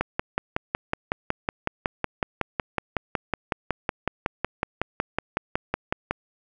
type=click train; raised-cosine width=0.5 ms; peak=-8 dBFS; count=34; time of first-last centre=0.01-6.11 s; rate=5.41 Hz; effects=none